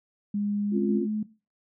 sine tone with pitch glide, 205.1 to 213.6 Hz, G#3 to G#3, -21 to +49 cents, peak -25 dBFS, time 0.34-1.23 s, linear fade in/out 5 ms, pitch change +70 cents, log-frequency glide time 0.75-0.97 s
sine chord, Db major seventh, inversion second, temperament equal, 207.7 / 261.6 / 277.2 / 349.2 Hz, Ab3 / C4 / Db4 / F4, 0 / 0 / 0 / 0 cents, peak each -31 / -31 / -33 / -27 dBFS, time 0.71-1.08 s, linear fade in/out 50 ms
effects noise-tail reverb RT60 0.3 s tail -17 dB re dry

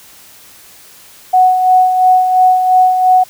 sine tone with tremolo, 740 Hz, F#5, in tune, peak -4 dBFS, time 1.33-3.24 s, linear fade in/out 10 ms, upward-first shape sine, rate 2.9 Hz, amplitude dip 50%, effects white hiss -40 dBFS RMS until 3.29 s

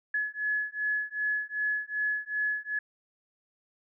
sine beating tone pair, 1700 / 1702.6 Hz, G#6 / G#6, +40 / +43 cents, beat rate 2.6 Hz, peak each -31 dBFS, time 0.14-2.79 s, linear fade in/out 5 ms, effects none

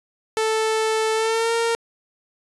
sawtooth tone with pitch glide, 440 to 461.6 Hz, A4 to A#4, 0 to -17 cents, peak -15 dBFS, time 0.37-1.75 s, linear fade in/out 0 ms, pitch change +83 cents, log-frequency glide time 1.14-1.53 s, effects resampled to 24000 Hz

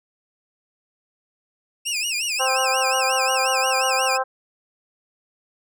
20% pulse tone with vibrato, 2637 Hz, E7, in tune, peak -17 dBFS, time 1.85-4.18 s, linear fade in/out 20 ms, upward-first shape sine, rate 5.6 Hz, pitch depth 170 cents each way
harmonic tone, 261.6 Hz, C4, in tune, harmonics 2 / 3 / 4 / 5 / 6, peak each -25 / -24 / -26 / -28 / -30 dBFS, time 2.39-4.24 s, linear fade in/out 20 ms
effects none

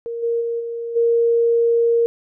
sine tone with level steps, 466.2 Hz, A#4, in tune, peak -24 / -17 / -20 / -24 / -13 dBFS, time 0.06-2.06 s, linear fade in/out 0 ms, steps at 0.22 / 0.4 / 0.59 / 0.95 s, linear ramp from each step 20 ms, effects none

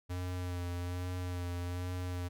square tone with vibrato, 89.2 Hz, F2, 37 cents sharp, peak -36 dBFS, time 0.09-2.29 s, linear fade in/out 20 ms, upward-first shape sine, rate 1.2 Hz, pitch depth 25 cents each way, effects none

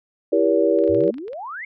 sine chord, E diminished seventh, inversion none, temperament just, 329.6 / 395.6 / 474.7 / 569.6 Hz, E4 / G4 / Bb4 / Db5, 0 / +16 / +31 / +47 cents, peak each -20 dBFS, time 0.32-1.11 s, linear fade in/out 10 ms
clicks, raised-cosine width 0.3 ms, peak -29 dBFS, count 11, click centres 0.788 / 0.839 / 0.877 / 0.947 / 1.007 / 1.038 / 1.079 / 1.142 / 1.183 / 1.281 / 1.332 s
sine exponential sweep, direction up, 82.41 to 2217 Hz, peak -29 dBFS, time 0.89-1.65 s, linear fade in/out 5 ms
effects none

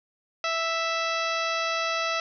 harmonic tone with a mistuned harmonic, 659.3 Hz, E5, in tune, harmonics 1 / 2 / 3 / 4 / 5 / 6 / 7 / 8 / 9, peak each -31 / -29 / -34 / -32 / -38 / -37 / -40 / -39 / -42 dBFS, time 0.44-2.2 s, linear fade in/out 2 ms, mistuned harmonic 7, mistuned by +15 cents, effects none

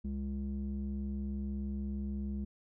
square tone with low-pass filter, 68.4 Hz, C#2, 23 cents flat, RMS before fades -37 dBFS, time 0.04-2.45 s, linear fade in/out 10 ms, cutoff 240 Hz, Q 5.5, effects none

